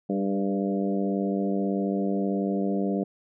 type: harmonic tone with a mistuned harmonic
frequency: 98.3 Hz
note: G2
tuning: 5 cents sharp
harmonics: 2 / 3 / 4 / 5 / 6 / 7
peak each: -26 / -30 / -32 / -34 / -36 / -37 dBFS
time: 0.09-3.04 s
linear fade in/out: 10 ms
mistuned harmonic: 4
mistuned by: +24 cents
effects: none